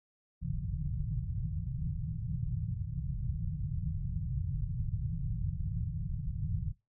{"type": "low-pass noise", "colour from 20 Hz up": "white", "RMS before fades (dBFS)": -35, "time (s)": [0.41, 6.73], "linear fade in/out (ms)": 20, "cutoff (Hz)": 170, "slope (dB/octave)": 96, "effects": ["noise-tail reverb RT60 0.2 s tail -19 dB re dry"]}